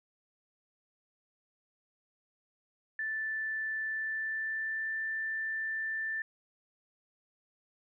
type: tone with pitch glide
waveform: sine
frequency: 1760 to 1773.3 Hz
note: A6 to A6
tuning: 0 to +13 cents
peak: -32 dBFS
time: 2.99-6.22 s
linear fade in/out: 2 ms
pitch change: +13 cents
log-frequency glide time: 3.85-4.97 s
effects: none